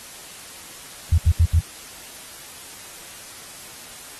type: tone bursts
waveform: sine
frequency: 82.41 Hz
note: E2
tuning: in tune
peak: -11 dBFS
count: 4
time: 1.12-1.594 s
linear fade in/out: 5 ms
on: 60 ms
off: 78 ms
effects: white hiss -40 dBFS RMS until 4.19 s + AAC 32 kbps